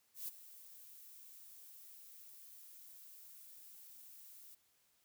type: noise with ADSR envelope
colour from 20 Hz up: violet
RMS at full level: -42 dBFS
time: 0.14-4.55 s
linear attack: 140 ms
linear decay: 19 ms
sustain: -15 dB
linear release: 8 ms
effects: white hiss -75 dBFS RMS until 5.04 s